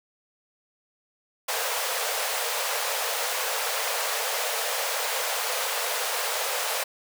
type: high-pass noise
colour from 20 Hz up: pink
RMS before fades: -28 dBFS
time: 1.48-6.84 s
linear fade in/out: 10 ms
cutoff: 450 Hz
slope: 96 dB/octave
effects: none